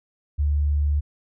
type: tone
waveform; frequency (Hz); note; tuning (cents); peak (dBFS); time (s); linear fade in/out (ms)
sine; 73.1; D2; -7; -18; 0.38-1.01; 20
effects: none